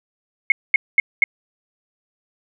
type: tone bursts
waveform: sine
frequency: 2173 Hz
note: C#7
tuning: 35 cents flat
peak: -9 dBFS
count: 4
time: 0.5-1.24 s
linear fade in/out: 2 ms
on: 20 ms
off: 220 ms
effects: none